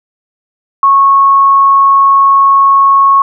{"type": "tone", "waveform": "sine", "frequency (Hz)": 1100, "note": "C#6", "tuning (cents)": -14, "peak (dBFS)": -3, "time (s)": [0.83, 3.22], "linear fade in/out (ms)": 2, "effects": []}